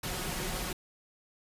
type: noise with comb filter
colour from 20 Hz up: pink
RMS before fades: -35 dBFS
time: 0.03-0.73 s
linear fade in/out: 5 ms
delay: 5.5 ms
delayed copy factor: +0.5
effects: resampled to 32000 Hz

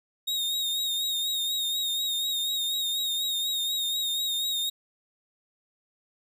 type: tone with vibrato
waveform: 40% pulse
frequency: 3729 Hz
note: A#7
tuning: in tune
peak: -25 dBFS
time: 0.27-4.7 s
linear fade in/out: 10 ms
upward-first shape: sine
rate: 4.1 Hz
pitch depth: 44 cents each way
effects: none

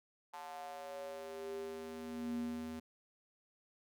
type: tone with high-pass filter sweep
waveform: square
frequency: 79.9 Hz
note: D#2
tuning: 47 cents sharp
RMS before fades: -44 dBFS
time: 0.33-2.8 s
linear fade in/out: 10 ms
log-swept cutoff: 860 to 180 Hz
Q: 5.5
effects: none

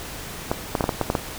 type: clicks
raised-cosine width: 1 ms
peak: -6 dBFS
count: 8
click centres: 0.515 / 0.752 / 0.808 / 0.841 / 0.892 / 1.013 / 1.101 / 1.152 s
effects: pink hiss -35 dBFS RMS until 1.38 s

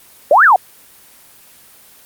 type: exponential two-way sweep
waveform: sine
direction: up then down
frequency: 528 to 1831 to 695 Hz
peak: -5 dBFS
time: 0.31-0.56 s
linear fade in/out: 2 ms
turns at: 0.44 s
effects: white hiss -44 dBFS RMS until 2.05 s + Opus 24 kbps

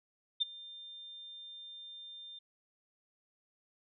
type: tone with ADSR envelope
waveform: sine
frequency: 3600 Hz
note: A7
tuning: 39 cents sharp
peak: -25 dBFS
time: 0.4-2.39 s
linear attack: 19 ms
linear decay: 17 ms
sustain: -21 dB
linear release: 7 ms
effects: none

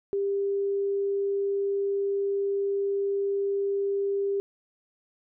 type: tone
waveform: sine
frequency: 397.8 Hz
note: G4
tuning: 25 cents sharp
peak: -24 dBFS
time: 0.13-4.4 s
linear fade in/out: 0 ms
effects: none

